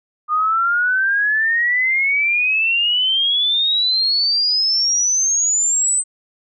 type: exponential sweep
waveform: sine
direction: up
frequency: 1215 to 8210 Hz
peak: -14 dBFS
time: 0.28-6.04 s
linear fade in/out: 50 ms
effects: none